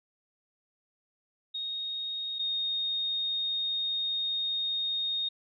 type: tone pair in turn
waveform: sine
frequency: 3729 / 3705 Hz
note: A#7 / A#7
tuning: 0 / -11 cents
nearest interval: unison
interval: 11 cents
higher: first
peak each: -32 / -28 dBFS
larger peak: second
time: 1.54-2.39 / 2.39-5.29 s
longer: second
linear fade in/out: 10 ms
effects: none